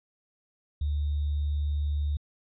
sine tone with sample-and-hold, 73.42 Hz, D2, in tune, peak -25 dBFS, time 0.81-2.17 s, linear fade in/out 5 ms, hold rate 3675 Hz, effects resampled to 11025 Hz

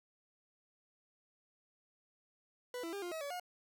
40% pulse tone with pitch steps, 494.4 / 333.1 / 401.1 / 352 / 640 / 569 / 718 Hz, B4 / E4 / G4 / F4 / D#5 / C#5 / F5, +2 / +18 / +40 / +14 / +49 / +45 / +48 cents, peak -39 dBFS, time 2.74-3.398 s, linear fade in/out 2 ms, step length 94 ms, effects none

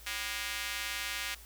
square tone with high-pass filter, 110 Hz, A2, in tune, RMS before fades -37 dBFS, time 0.06-1.35 s, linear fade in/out 10 ms, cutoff 2100 Hz, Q 1.3, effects added 57 Hz sine -52 dBFS peak until 1.45 s + white hiss -54 dBFS RMS until 1.45 s

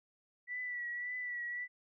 sine tone with vibrato, 1957 Hz, B6, 16 cents flat, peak -37 dBFS, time 0.47-1.68 s, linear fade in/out 50 ms, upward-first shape triangle, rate 1.8 Hz, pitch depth 42 cents each way, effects none

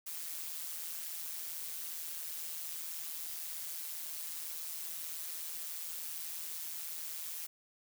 blue noise with amplitude modulation, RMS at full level -39 dBFS, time 0.06-7.47 s, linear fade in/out 10 ms, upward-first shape sine, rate 162 Hz, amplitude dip 65%, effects none

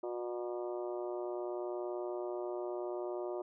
harmonic tone with a mistuned harmonic, 120.7 Hz, B2, 39 cents flat, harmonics 3 / 4 / 5 / 6 / 7 / 8 / 9 / 10, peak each -38 / -49 / -42 / -48 / -55 / -51 / -57 / -55 dBFS, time 0.03-3.42 s, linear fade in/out 5 ms, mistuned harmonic 8, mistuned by -15 cents, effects none

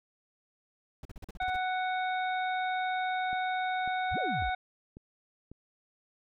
brown noise bursts, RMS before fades -42 dBFS, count 9, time 1.03-1.564 s, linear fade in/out 2 ms, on 22 ms, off 42 ms
harmonic tone, 741 Hz, F#5, 2 cents sharp, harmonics 1 / 2 / 3 / 5, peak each -30 / -36 / -40 / -44 dBFS, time 1.4-4.55 s, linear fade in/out 5 ms
click train, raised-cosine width 3 ms, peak -34 dBFS, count 5, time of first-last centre 3.33-5.516 s, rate 1.83 Hz
sine exponential two-way sweep, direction up then down, 43.5 to 711 to 43.5 Hz, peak -34 dBFS, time 4.11-4.5 s, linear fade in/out 10 ms, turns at 4.19 s
effects none

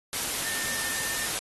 sine tone in noise, 1800 Hz, A6, 39 cents sharp, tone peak -36 dBFS, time 0.45-1.26 s, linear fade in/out 0 ms, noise white, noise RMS -30 dBFS, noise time 0.13-1.39 s, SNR -9 dB, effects AAC 32 kbps

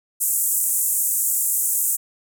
pink band-pass noise, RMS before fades -21 dBFS, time 0.2-1.97 s, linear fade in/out 20 ms, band 7400 to 16000 Hz, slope 48 dB/octave, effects none

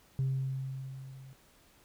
sine tone with level ramp, 133.1 Hz, C3, 30 cents sharp, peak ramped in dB -25 to -48 dBFS, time 0.19-1.33 s, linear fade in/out 0 ms, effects tanh soft clip ceiling -25 dBFS + pink hiss -63 dBFS RMS until 1.84 s

